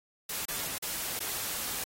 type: noise with dropouts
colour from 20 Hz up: white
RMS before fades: -35 dBFS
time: 0.29-1.84 s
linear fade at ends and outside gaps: 5 ms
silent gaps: 0.455-0.482 / 0.783-0.823 / 1.193-1.203 s
effects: AAC 48 kbps